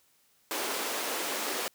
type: high-pass noise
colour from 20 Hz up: pink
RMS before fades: -33 dBFS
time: 0.51-1.68 s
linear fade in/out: 0 ms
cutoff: 310 Hz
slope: 24 dB/octave
effects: white hiss -67 dBFS RMS until 1.74 s + high-pass 60 Hz 12 dB/octave